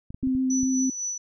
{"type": "clicks", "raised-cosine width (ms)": 5, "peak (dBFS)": -25, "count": 6, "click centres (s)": [0.105, 0.145, 0.229, 0.272, 0.351, 0.632]}
{"type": "tone with vibrato", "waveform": "sine", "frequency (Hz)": 260, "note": "C4", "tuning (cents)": -11, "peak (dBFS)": -21, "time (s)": [0.23, 0.9], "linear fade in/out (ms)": 5, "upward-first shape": "sine", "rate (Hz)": 7, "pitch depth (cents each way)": 11}
{"type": "tone with tremolo", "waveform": "sine", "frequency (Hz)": 5950, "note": "F#8", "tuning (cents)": 9, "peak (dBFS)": -26, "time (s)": [0.5, 1.18], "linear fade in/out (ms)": 5, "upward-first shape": "sine", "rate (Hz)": 4, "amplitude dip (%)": 50}
{"effects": []}